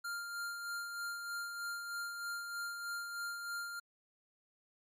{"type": "tone with tremolo", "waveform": "square", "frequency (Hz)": 1396.9, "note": "F6", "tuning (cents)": 0, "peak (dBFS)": -38, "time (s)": [0.04, 3.8], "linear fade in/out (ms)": 10, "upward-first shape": "sine", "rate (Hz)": 3.2, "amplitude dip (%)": 40, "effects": ["MP3 64 kbps"]}